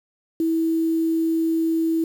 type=tone with quantisation; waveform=sine; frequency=325.3 Hz; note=E4; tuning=23 cents flat; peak=-18 dBFS; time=0.4-2.04 s; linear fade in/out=2 ms; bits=7; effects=none